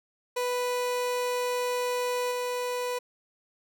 30% pulse tone with level steps, 493.9 Hz, B4, in tune, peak -24 / -26 dBFS, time 0.36-2.99 s, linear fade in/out 10 ms, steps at 2.31 s, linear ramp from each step 10 ms, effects none

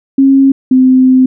sine tone pair in turn, 271.1 / 258.2 Hz, C#4 / C4, -38 / -23 cents, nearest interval minor second, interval 85 cents, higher first, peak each -3 dBFS, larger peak neither, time 0.18-0.52 / 0.71-1.26 s, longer second, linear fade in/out 5 ms, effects none

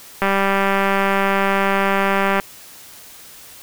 click train, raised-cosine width 0.5 ms, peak -3 dBFS, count 428, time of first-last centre 0.22-2.399 s, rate 196 Hz, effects white hiss -41 dBFS RMS until 3.62 s

